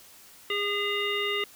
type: harmonic tone with a mistuned harmonic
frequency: 408.2 Hz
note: G#4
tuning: 30 cents flat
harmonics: 1 / 3 / 5 / 7 / 9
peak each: -31 / -35 / -31 / -31 / -37 dBFS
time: 0.5-1.44 s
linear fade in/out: 2 ms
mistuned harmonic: 7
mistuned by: -17 cents
effects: white hiss -52 dBFS RMS until 1.55 s